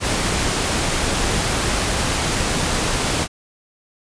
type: noise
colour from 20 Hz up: pink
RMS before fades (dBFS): -20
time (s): 0-3.28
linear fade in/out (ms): 50
effects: resampled to 22050 Hz